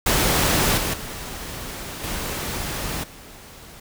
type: noise with level steps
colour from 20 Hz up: pink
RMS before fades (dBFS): -19 / -24 / -33 / -28 / -43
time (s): 0.06-3.8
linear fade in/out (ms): 5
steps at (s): 0.77 / 0.93 / 2.03 / 3.03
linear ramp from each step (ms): 10
effects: none